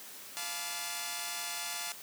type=chord; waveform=5% pulse; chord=B half-diminished seventh; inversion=second; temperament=equal with one note detuned; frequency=698.5 / 861.9 / 987.8 / 1174.7 Hz; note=F5 / A5 / B5 / D6; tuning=0 / -36 / 0 / 0 cents; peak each=-29 / -29 / -33 / -31 dBFS; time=0.37-1.92 s; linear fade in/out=0 ms; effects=white hiss -48 dBFS RMS until 2.02 s + high-pass 150 Hz 12 dB/octave